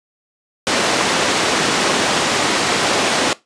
pink band-pass noise, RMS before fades -17 dBFS, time 0.67-3.33 s, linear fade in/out 0 ms, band 270 to 7000 Hz, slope 12 dB/octave, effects noise-tail reverb RT60 0.2 s tail -19 dB re dry + resampled to 22050 Hz

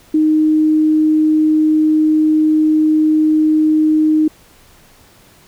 sine tone, 310 Hz, D#4, 6 cents flat, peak -9 dBFS, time 0.14-4.28 s, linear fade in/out 5 ms, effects pink hiss -47 dBFS RMS until 5.47 s

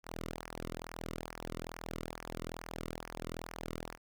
sawtooth tone with flanger, 41.2 Hz, E1, in tune, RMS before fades -44 dBFS, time 0.03-3.98 s, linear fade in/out 50 ms, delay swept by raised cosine 0.25 to 1.24 ms, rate 2.3 Hz, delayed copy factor -0.9, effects none

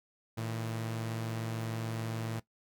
sawtooth tone pair together, 112.9 / 159.66 Hz, A2 / D#3, +45 / +45 cents, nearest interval tritone, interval 600 cents, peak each -31 / -40 dBFS, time 0.37-2.4 s, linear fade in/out 10 ms, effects noise-tail reverb RT60 0.1 s tail -17 dB re dry

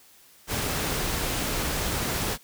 pink noise, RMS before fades -28 dBFS, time 0.47-2.38 s, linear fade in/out 50 ms, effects white hiss -55 dBFS RMS until 2.43 s

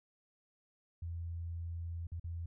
sine tone with dropouts, 84.5 Hz, E2, 43 cents sharp, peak -38 dBFS, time 1.02-2.46 s, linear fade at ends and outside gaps 5 ms, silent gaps 2.07-2.118 / 2.198-2.241 s, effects none

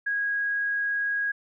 sine tone, 1647 Hz, G#6, 15 cents flat, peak -24 dBFS, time 0.06-1.32 s, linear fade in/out 10 ms, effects none

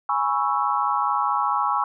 sine chord, C# minor seventh, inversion second, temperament equal with one note detuned, 830.6 / 984.3 / 1108.7 / 1318.5 Hz, G#5 / B5 / C#6 / E6, 0 / -6 / 0 / 0 cents, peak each -25 / -26 / -24 / -26 dBFS, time 0.09-1.84 s, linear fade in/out 2 ms, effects none

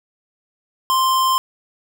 square tone, 1046.5 Hz, C6, in tune, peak -15 dBFS, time 0.9-1.38 s, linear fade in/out 0 ms, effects none

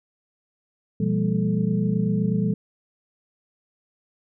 sine tone cluster, 122.1 / 171.3 / 199.3 / 230.4 / 435.9 Hz, B2 / F3 / G3 / A#3 / A4, -19 / -33 / +29 / -20 / -16 cents, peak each -27 / -24 / -23 / -32 / -32 dBFS, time 1-2.54 s, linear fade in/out 5 ms, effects none

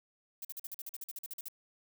violet noise bursts, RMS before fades -42 dBFS, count 15, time 0.42-1.484 s, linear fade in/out 2 ms, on 28 ms, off 46 ms, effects none

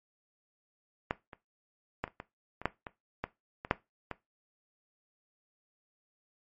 clicks, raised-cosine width 0.5 ms, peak -14 / -30 / -16 / -30 / -25 / -27 / -12 / -24 / -17 / -24 / -9 / -21 dBFS, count 12, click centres 1.109 / 1.332 / 2.04 / 2.078 / 2.201 / 2.616 / 2.656 / 2.868 / 3.24 / 3.649 / 3.711 / 4.113 s, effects noise-tail reverb RT60 0.2 s tail -17 dB re dry + MP3 32 kbps

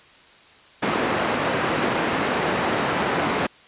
pink band-pass noise, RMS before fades -23 dBFS, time 0.82-3.47 s, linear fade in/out 10 ms, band 220 to 2200 Hz, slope 12 dB/octave, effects white hiss -50 dBFS RMS until 3.67 s + resampled to 8000 Hz

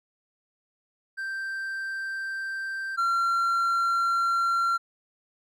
triangle tone pair in turn, 1568 / 1369.6 Hz, G6 / F6, 0 / -34 cents, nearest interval major second, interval 234 cents, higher first, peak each -28 / -20 dBFS, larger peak second, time 1.17-2.97 / 2.97-4.78 s, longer second, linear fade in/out 20 ms, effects none

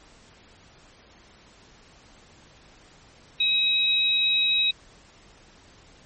sine tone pair together, 2543 / 3828 Hz, D#7 / A#7, +37 / +45 cents, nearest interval perfect fifth, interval 708 cents, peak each -25 / -20 dBFS, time 3.4-4.71 s, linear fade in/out 5 ms, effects pink hiss -53 dBFS RMS until 6.05 s + MP3 32 kbps

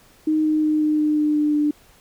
sine tone with pitch steps, 310.5 / 308.5 / 306.6 / 304.6 / 302.7 / 300.8 / 298.9 / 297 Hz, D#4 / D#4 / D#4 / D#4 / D#4 / D4 / D4 / D4, -3 / -15 / -25 / -37 / -48 / +42 / +31 / +20 cents, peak -16 dBFS, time 0.27-1.71 s, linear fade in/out 5 ms, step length 180 ms, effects pink hiss -53 dBFS RMS until 2 s

